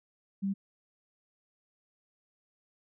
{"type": "tone", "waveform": "sine", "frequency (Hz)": 196, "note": "G3", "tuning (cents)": 0, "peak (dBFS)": -28, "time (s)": [0.42, 0.54], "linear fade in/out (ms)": 20, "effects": []}